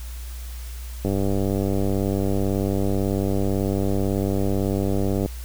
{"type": "click train", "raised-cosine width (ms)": 2, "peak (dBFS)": -11, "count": 414, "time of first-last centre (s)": [1.05, 5.26], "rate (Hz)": 98.1, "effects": ["added 60 Hz sine -31 dBFS peak until 5.44 s", "white hiss -44 dBFS RMS until 5.44 s"]}